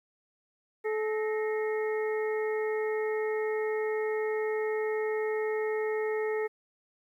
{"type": "harmonic tone with a mistuned harmonic", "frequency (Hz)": 432, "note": "A4", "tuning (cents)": -32, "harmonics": [1, 2, 3, 4, 5], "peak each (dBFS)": [-28, -40, -45, -40, -43], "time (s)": [0.84, 6.48], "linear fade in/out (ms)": 20, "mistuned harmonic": 4, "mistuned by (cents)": 120, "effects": ["11-bit"]}